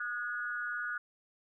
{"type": "tone with amplitude modulation", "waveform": "sine", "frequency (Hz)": 1453, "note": "F#6", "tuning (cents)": -32, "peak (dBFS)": -30, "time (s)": [0, 0.98], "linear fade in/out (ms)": 5, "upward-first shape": "sine", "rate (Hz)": 224, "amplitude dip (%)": 85, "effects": []}